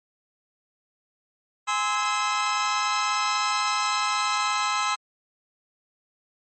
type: chord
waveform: sawtooth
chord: Ab augmented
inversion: none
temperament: just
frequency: 830.6 / 1038.3 / 1297.8 Hz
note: Ab5 / C6 / E6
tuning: 0 / -14 / -27 cents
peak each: -26 / -23 / -22 dBFS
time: 1.67-4.96 s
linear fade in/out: 20 ms
effects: MP3 32 kbps